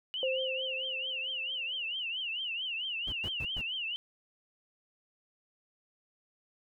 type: tone with vibrato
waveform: sine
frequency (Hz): 2886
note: F#7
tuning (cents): -44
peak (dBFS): -33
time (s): 0.14-3.96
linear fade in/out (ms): 0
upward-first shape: triangle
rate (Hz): 4.5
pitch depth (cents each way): 190
type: tone with exponential decay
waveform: sine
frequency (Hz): 523.3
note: C5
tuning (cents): 0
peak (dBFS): -28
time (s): 0.23-1.94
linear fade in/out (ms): 1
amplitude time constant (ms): 370
type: noise bursts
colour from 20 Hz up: brown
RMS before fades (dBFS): -41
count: 4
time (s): 3.07-3.616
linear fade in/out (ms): 5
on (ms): 54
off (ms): 110
effects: none